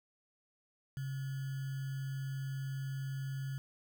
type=tone with sample-and-hold; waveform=sine; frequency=135.3 Hz; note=C#3; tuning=42 cents flat; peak=-36 dBFS; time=0.97-3.58 s; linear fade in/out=0 ms; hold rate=1575 Hz; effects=none